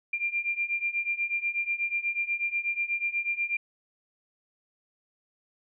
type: beating tone pair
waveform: sine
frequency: 2382 / 2390.2 Hz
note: D7 / D7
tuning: +24 / +30 cents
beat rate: 8.2 Hz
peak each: -31 / -29 dBFS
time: 0.13-3.57 s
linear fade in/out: 5 ms
effects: none